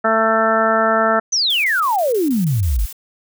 harmonic tone, 222.5 Hz, A3, 20 cents sharp, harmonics 1 / 2 / 3 / 4 / 5 / 6 / 7 / 8, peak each -23 / -23 / -17 / -24 / -28 / -17 / -26 / -24 dBFS, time 0.04-1.2 s, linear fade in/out 10 ms
sine exponential sweep, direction down, 6272 to 44.83 Hz, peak -14 dBFS, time 1.32-2.86 s, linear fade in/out 10 ms
blue noise bursts, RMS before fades -33 dBFS, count 9, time 1.5-2.928 s, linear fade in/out 2 ms, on 140 ms, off 21 ms
effects none

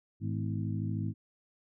harmonic tone with a mistuned harmonic, 53.2 Hz, G#1, 42 cents sharp, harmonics 2 / 3 / 4 / 5 / 6, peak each -33 / -37 / -39 / -41 / -43 dBFS, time 0.2-1.14 s, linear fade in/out 50 ms, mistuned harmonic 5, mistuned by -76 cents, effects none

